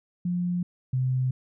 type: tone pair in turn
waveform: sine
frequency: 177.1 / 128.7 Hz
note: F3 / C3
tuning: +24 / -28 cents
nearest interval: tritone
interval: 552 cents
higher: first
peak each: -24 / -22 dBFS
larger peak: second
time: 0.25-0.63 / 0.93-1.31 s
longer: neither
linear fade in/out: 5 ms
effects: none